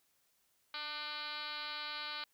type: tone with frequency modulation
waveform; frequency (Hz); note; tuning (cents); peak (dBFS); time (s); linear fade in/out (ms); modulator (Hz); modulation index
sine; 2701; E7; +42; -39; 0.74-2.24; 2; 301; 5.9
effects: white hiss -75 dBFS RMS until 2.33 s